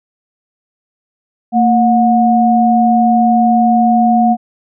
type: tone pair together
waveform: sine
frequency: 228.4 / 725 Hz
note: A#3 / F#5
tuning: -35 / -35 cents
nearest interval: octave + minor sixth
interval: 2000 cents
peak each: -10 dBFS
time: 1.52-4.37 s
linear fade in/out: 50 ms
effects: none